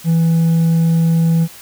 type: tone with hard clipping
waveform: sine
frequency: 164.9 Hz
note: E3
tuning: 1 cent sharp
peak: -11 dBFS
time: 0.04-1.48 s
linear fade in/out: 50 ms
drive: 2 dB
effects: white hiss -38 dBFS RMS until 1.61 s